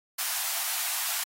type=high-pass noise; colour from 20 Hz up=white; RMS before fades=-30 dBFS; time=0.18-1.24 s; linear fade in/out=10 ms; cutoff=650 Hz; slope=96 dB/octave; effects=AAC 48 kbps